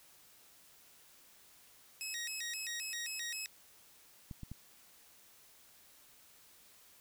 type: tone with vibrato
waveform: 15% pulse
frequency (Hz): 2203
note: C#7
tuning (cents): -11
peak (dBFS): -32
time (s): 2.01-3.46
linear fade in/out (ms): 0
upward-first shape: square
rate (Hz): 3.8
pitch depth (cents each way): 270
type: clicks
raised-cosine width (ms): 5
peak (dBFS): -32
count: 3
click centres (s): 4.312 / 4.433 / 4.516
effects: white hiss -62 dBFS RMS until 7 s